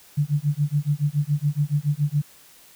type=tone with tremolo; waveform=sine; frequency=146.5 Hz; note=D3; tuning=4 cents flat; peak=-16 dBFS; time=0.17-2.22 s; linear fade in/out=10 ms; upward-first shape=sine; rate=7.1 Hz; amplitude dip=100%; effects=white hiss -51 dBFS RMS until 2.75 s